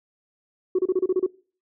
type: tone bursts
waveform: sine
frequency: 370 Hz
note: F#4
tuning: in tune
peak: -16 dBFS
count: 8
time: 0.75-1.264 s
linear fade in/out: 5 ms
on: 38 ms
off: 30 ms
effects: noise-tail reverb RT60 0.4 s tail -22 dB re dry + tanh soft clip ceiling -14 dBFS